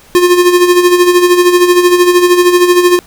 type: tone with tremolo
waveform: square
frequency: 355.4 Hz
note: F4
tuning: 30 cents sharp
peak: -3 dBFS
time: 0.15-2.99 s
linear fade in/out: 0 ms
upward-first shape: sine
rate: 13 Hz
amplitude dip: 60%
effects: pink hiss -41 dBFS RMS until 3.06 s